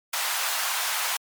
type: high-pass noise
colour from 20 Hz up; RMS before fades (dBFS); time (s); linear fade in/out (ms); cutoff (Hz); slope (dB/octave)
pink; -27; 0.13-1.17; 5; 820; 24
effects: MP3 96 kbps